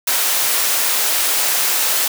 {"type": "high-pass noise", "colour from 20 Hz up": "white", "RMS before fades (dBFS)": -17, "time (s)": [0.07, 2.08], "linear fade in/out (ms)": 5, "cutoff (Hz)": 460, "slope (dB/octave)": 12, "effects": []}